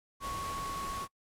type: tone in noise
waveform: sine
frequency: 1108.7 Hz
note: C#6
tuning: in tune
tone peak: -36 dBFS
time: 0.2-1.08 s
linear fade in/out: 50 ms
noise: pink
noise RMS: -42 dBFS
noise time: 0.2-1.08 s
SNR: +3 dB
effects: noise-tail reverb RT60 0.1 s tail -25 dB re dry + low-pass 12000 Hz 12 dB/octave